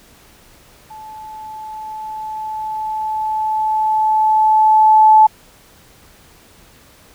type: tone with level ramp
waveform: sine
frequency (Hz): 867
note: A5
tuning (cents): -26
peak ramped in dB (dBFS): -32 to -4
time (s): 0.9-5.27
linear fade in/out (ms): 10
effects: pink hiss -47 dBFS RMS until 7.14 s